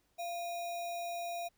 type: tone with sample-and-hold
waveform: sine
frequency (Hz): 690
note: F5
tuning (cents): -21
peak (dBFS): -36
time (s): 0.18-1.49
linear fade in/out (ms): 20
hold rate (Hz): 3150
effects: pink hiss -75 dBFS RMS until 1.57 s